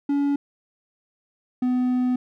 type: tone pair in turn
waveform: triangle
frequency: 283.7 / 250.8 Hz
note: C#4 / B3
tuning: +40 / +27 cents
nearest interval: major second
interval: 213 cents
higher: first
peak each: -17 dBFS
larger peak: neither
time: 0.09-0.36 / 1.62-2.16 s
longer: second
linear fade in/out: 5 ms
effects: none